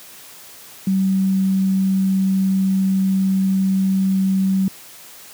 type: tone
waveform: sine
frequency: 191.4 Hz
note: G3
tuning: 41 cents flat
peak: -14 dBFS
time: 0.87-4.68 s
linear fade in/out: 2 ms
effects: white hiss -41 dBFS RMS until 5.33 s + high-pass 100 Hz 12 dB/octave